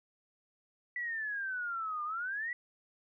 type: exponential two-way sweep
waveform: sine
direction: down then up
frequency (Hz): 1975.5 to 1194 to 1975.5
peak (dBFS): -34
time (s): 0.96-2.53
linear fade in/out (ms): 2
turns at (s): 2.04
effects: none